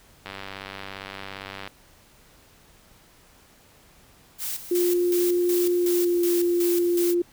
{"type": "click train", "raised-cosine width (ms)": 0.3, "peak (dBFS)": -19, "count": 139, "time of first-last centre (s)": [0.26, 1.675], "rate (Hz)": 97.5}
{"type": "noise with tremolo", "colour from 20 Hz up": "blue", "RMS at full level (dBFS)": -30, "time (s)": [4.38, 7.15], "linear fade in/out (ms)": 50, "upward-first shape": "square", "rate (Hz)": 2.7, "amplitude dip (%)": 70}
{"type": "tone with pitch glide", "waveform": "sine", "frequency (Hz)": [352.9, 348.6], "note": ["F4", "F4"], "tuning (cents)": [18, -3], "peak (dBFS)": -19, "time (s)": [4.71, 7.22], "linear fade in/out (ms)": 5, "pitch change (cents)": -21, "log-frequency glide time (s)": [5.77, 6.22]}
{"effects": ["pink hiss -55 dBFS RMS until 7.32 s"]}